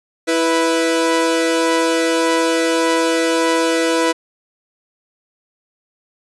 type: tone pair together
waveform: sawtooth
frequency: 328.7 / 493.9 Hz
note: E4 / B4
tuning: -5 / 0 cents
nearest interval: perfect fifth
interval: 705 cents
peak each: -13 dBFS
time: 0.27-4.13 s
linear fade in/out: 20 ms
effects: resampled to 24000 Hz